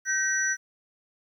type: tone cluster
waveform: sine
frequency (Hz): 1548 / 1886 / 5900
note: G6 / A#6 / F#8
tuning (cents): -22 / +20 / -6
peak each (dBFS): -26 / -30 / -28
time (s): 0.05-0.57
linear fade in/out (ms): 50
effects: 10-bit